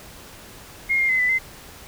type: tone with pitch steps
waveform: sine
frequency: 2139 / 2120 / 2045 / 1994 / 2065 Hz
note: C7 / C7 / C7 / B6 / C7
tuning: +38 / +22 / -40 / +16 / -23 cents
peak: -17 dBFS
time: 0.89-1.39 s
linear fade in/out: 20 ms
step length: 100 ms
effects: pink hiss -43 dBFS RMS until 1.87 s